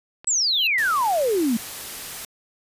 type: click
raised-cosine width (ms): 0.3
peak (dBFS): -24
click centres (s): 0.245
type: exponential sweep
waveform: sine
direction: down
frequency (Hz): 8060 to 214.2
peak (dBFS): -18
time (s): 0.27-1.57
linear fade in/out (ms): 5
type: tone with exponential growth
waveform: square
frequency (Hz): 4012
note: B7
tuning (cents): +26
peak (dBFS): -23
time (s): 0.36-0.67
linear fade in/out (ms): 2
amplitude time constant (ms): 66
type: noise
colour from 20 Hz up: white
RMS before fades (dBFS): -34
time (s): 0.78-2.25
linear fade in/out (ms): 2
effects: resampled to 32000 Hz